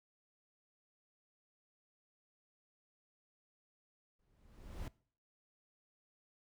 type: noise with exponential growth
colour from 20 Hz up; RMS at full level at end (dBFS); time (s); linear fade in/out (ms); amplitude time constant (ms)
brown; -40; 4.19-4.88; 2; 150
effects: noise-tail reverb RT60 0.5 s tail -22 dB re dry